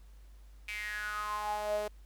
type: tone with high-pass filter sweep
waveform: sawtooth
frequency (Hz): 210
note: G#3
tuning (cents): +19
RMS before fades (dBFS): -36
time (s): 0.68-1.88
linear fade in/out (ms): 5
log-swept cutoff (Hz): 2400 to 520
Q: 8.5
effects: added 50 Hz sine -51 dBFS peak until 2.05 s + pink hiss -68 dBFS RMS until 2.05 s